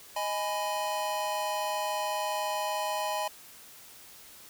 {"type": "chord", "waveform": "square", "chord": "G# minor", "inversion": "second", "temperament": "just", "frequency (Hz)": [623, 830.6, 996.7], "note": ["D#5", "G#5", "B5"], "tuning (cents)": [2, 0, 16], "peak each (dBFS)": [-35, -34, -35], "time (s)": [0.16, 3.28], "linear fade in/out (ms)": 5, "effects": ["white hiss -51 dBFS RMS until 4.49 s"]}